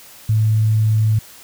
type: tone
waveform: sine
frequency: 109 Hz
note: A2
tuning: 16 cents flat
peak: -12 dBFS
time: 0.29-1.19 s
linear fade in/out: 5 ms
effects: white hiss -42 dBFS RMS until 1.43 s